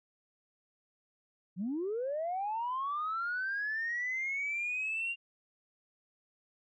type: linear sweep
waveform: sine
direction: up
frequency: 164.81 to 2794 Hz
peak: -31 dBFS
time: 1.56-5.16 s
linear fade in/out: 50 ms
effects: tanh soft clip ceiling -28 dBFS